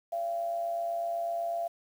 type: tone with amplitude modulation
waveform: sine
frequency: 682 Hz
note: F5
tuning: 41 cents flat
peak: -27 dBFS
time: 0.12-1.68 s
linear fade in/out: 10 ms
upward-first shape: sine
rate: 108 Hz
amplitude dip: 50%
effects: 9-bit